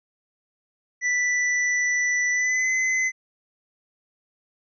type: tone with pitch glide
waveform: square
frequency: 1975.5 to 2039 Hz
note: B6 to C7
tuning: 0 to -45 cents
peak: -21 dBFS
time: 1.01-3.12 s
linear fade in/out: 50 ms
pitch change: +55 cents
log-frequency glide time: 2.32-2.69 s
effects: resampled to 16000 Hz